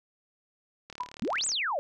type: click train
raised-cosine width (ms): 0.2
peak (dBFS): -26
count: 24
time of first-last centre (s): 0.9-1.518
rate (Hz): 37.2
type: tone with exponential decay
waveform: sine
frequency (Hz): 990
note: B5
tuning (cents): +4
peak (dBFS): -26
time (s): 1-1.12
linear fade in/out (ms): 5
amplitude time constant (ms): 24
type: exponential two-way sweep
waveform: sine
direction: up then down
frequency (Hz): 183.8 to 8530 to 529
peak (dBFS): -27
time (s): 1.22-1.79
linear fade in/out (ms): 0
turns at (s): 1.46
effects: none